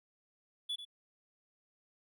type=tone with echo; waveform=triangle; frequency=3430 Hz; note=A7; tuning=45 cents flat; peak=-33 dBFS; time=0.69-0.76 s; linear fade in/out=10 ms; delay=92 ms; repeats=1; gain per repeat=-10 dB; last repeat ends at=0.852 s; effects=none